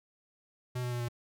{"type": "tone with pitch steps", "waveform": "square", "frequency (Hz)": [124.9, 123.11, 121.34, 119.6], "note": ["B2", "B2", "B2", "A#2"], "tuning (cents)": [20, -5, -30, 45], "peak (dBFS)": -33, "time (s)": [0.75, 1.086], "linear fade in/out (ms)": 10, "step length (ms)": 84, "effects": []}